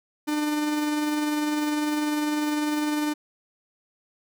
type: tone with tremolo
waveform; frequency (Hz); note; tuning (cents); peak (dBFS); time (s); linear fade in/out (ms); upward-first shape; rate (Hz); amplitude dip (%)
45% pulse; 299.6; D4; +35; -22; 0.27-3.14; 20; sine; 20; 30
effects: none